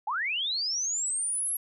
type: linear sweep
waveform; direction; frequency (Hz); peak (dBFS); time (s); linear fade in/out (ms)
sine; up; 773 to 11400; -27; 0.07-1.57; 5
effects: none